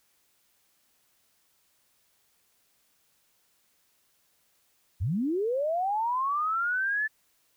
sine linear sweep, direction up, 71.4 to 1760 Hz, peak -25 dBFS, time 5-7.08 s, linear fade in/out 20 ms, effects white hiss -69 dBFS RMS until 7.56 s

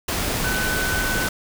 sine tone in noise, 1508 Hz, F#6, 32 cents sharp, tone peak -24 dBFS, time 0.44-1.28 s, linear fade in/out 5 ms, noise pink, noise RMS -24 dBFS, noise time 0.08-1.29 s, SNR -3 dB, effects none

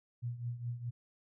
sine tone with tremolo, 120 Hz, B2, 49 cents flat, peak -33 dBFS, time 0.22-0.91 s, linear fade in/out 20 ms, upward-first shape triangle, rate 4.8 Hz, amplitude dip 80%, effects none

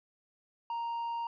triangle tone, 932.3 Hz, A#5, in tune, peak -31 dBFS, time 0.7-1.27 s, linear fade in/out 2 ms, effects resampled to 11025 Hz

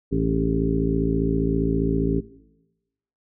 harmonic tone with a mistuned harmonic, 55 Hz, A1, in tune, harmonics 1 / 2 / 3 / 4 / 5 / 6 / 7 / 8, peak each -27 / -30 / -26 / -32 / -24 / -35 / -27 / -35 dBFS, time 0.11-2.21 s, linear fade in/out 20 ms, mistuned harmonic 7, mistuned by +52 cents, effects noise-tail reverb RT60 1.0 s tail -19 dB re dry

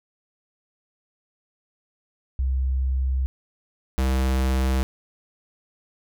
sine / square tone pair in turn, 65.41 / 65.41 Hz, C2 / C2, 0 / 0 cents, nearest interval unison, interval 0 cents, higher neither, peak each -20 dBFS, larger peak neither, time 2.39-3.26 / 3.98-4.83 s, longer first, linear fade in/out 0 ms, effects none

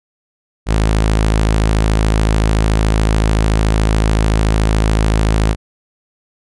sawtooth tone, 53.7 Hz, A1, 41 cents flat, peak -7 dBFS, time 0.66-5.56 s, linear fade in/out 50 ms, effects resampled to 24000 Hz

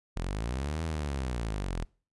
sawtooth linear two-way sweep, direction up then down, 38.89 to 82.41 to 38.89 Hz, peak -27 dBFS, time 0.16-1.85 s, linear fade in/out 10 ms, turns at 0.83 s, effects noise-tail reverb RT60 0.4 s tail -25 dB re dry + resampled to 24000 Hz

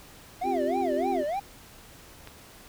triangle tone with vibrato, 684 Hz, F5, 36 cents flat, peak -25 dBFS, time 0.41-1.4 s, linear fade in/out 10 ms, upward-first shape sine, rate 3.3 Hz, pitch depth 280 cents each way
sine chord, C suspended fourth, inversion none, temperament equal with one note detuned, 263.1 / 349.2 / 392 Hz, C4 / F4 / G4, +10 / 0 / 0 cents, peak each -31 dBFS, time 0.43-1.25 s, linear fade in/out 50 ms
click, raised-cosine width 0.3 ms, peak -26 dBFS, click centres 2.274 s
effects pink hiss -50 dBFS RMS until 2.68 s

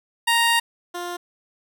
15% pulse tone pair in turn, 932.3 / 351.5 Hz, A#5 / F4, 0 / +11 cents, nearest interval octave + perfect fourth, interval 1689 cents, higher first, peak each -10 / -22 dBFS, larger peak first, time 0.27-0.6 / 0.94-1.17 s, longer first, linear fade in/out 10 ms, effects none

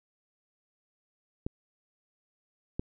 clicks, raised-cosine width 3 ms, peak -19 / -18 dBFS, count 2, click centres 1.465 / 2.795 s, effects none

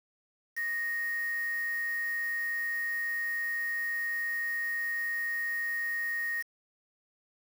sine tone with quantisation, 1864.7 Hz, A#6, in tune, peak -30 dBFS, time 0.56-6.43 s, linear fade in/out 20 ms, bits 7, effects none

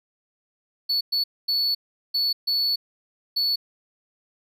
triangle tone bursts at uneven times, 4435 Hz, C#8, in tune, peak -19 dBFS, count 6, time 0.89-1.01 / 1.12-1.24 / 1.48-1.75 / 2.14-2.33 / 2.47-2.76 / 3.36-3.56 s, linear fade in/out 10 ms, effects none

